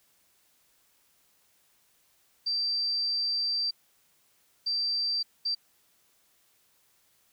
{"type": "tone bursts at uneven times", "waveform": "sine", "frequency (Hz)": 4687, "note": "D8", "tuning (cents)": -4, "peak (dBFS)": -26, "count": 3, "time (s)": [[2.46, 3.71], [4.66, 5.23], [5.45, 5.55]], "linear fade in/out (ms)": 10, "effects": ["white hiss -67 dBFS RMS until 7.32 s"]}